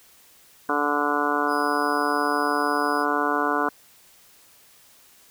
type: harmonic tone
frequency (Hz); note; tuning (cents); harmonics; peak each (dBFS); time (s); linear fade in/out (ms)
146; D3; -10; 2 / 3 / 4 / 5 / 6 / 7 / 8 / 9 / 10; -28 / -29 / -33 / -29 / -33 / -27 / -29 / -31 / -28; 0.69-3.69; 2
type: tone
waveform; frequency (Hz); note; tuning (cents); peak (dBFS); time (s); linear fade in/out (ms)
sawtooth; 4978; D#8; 0; -36; 1.47-3.06; 50
effects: white hiss -54 dBFS RMS until 5.3 s